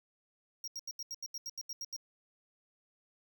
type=tone bursts; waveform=square; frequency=5610 Hz; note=F8; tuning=7 cents sharp; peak=-39 dBFS; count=12; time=0.64-1.964 s; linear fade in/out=2 ms; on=37 ms; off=80 ms; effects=none